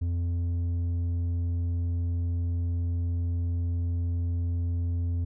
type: tone with low-pass filter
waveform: square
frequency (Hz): 86.3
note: F2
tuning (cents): -20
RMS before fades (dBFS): -28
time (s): 0.01-5.25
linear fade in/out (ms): 10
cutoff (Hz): 180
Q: 0.87
effects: none